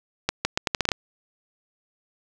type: accelerating click train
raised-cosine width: 0.2 ms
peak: -4 dBFS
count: 9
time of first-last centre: 0.29-0.918 s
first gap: 160 ms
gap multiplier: 0.78
effects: none